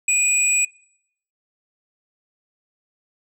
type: tone pair together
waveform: sine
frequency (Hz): 2468 / 7835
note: D#7 / B8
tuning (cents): -15 / -15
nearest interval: octave + minor sixth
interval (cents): 2000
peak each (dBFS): -17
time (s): 0.08-0.65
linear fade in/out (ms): 5
effects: noise-tail reverb RT60 0.7 s tail -23 dB re dry + tanh soft clip ceiling -10 dBFS